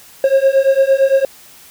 triangle beating tone pair, 535 / 543.8 Hz, C5 / C#5, +38 / -33 cents, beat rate 8.8 Hz, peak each -11 / -10 dBFS, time 0.24-1.25 s, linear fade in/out 2 ms, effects white hiss -42 dBFS RMS until 1.7 s

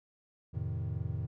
triangle chord, F dominant seventh, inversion none, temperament equal, 87.31 / 110 / 130.81 / 155.56 Hz, F2 / A2 / C3 / Eb3, 0 / 0 / 0 / 0 cents, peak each -36 / -35 / -38 / -39 dBFS, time 0.53-1.27 s, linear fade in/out 20 ms, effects none

